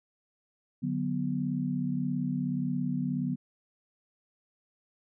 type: chord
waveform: sine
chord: B minor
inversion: first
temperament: just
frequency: 148.16 / 185.21 / 246.9 Hz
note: D3 / F#3 / B3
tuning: +16 / +2 / 0 cents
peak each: -33 / -33 / -31 dBFS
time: 0.82-3.36 s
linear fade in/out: 20 ms
effects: none